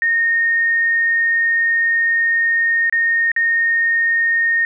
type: tone with dropouts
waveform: sine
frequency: 1844 Hz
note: A#6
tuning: 19 cents flat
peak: -13 dBFS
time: 0.02-4.65 s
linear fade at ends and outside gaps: 1 ms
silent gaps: 2.897-2.925 / 3.317-3.363 s
effects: none